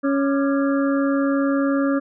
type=harmonic tone with a mistuned harmonic; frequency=277.2 Hz; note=C#4; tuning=in tune; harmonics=1 / 2 / 4 / 5 / 6; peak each=-18 / -24 / -30 / -32 / -34 dBFS; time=0.03-2 s; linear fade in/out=20 ms; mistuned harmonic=4; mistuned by=+120 cents; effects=none